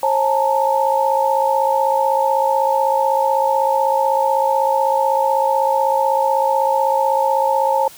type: tone cluster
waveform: sine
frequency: 538 / 854 / 910 Hz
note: C5 / G#5 / A#5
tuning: +48 / +48 / -42 cents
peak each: -18 dBFS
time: 0.03-7.88 s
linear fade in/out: 2 ms
effects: white hiss -41 dBFS RMS until 7.97 s